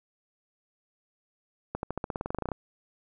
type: accelerating click train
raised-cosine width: 1 ms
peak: -17 dBFS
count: 16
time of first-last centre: 1.75-2.518 s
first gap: 81 ms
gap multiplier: 0.93
effects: none